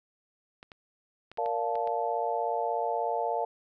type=clicks; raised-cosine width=0.3 ms; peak=-30 dBFS; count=7; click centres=0.629 / 0.718 / 1.316 / 1.374 / 1.46 / 1.755 / 1.874 s
type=chord; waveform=sine; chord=Bb major seventh; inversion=none; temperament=just; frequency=466.2 / 582.7 / 699.2 / 874.1 Hz; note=Bb4 / D5 / F5 / A5; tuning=0 / -14 / +2 / -12 cents; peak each=-33 / -35 / -31 / -32 dBFS; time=1.38-3.45 s; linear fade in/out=5 ms
effects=none